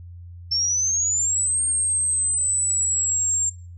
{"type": "exponential two-way sweep", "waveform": "sine", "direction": "up then down", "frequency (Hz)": [5380, 8600, 7390], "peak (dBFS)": -19, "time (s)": [0.51, 3.5], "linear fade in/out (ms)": 10, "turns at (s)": 1.62, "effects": ["noise-tail reverb RT60 0.4 s tail -23 dB re dry", "added 87 Hz sine -37 dBFS peak until 3.77 s"]}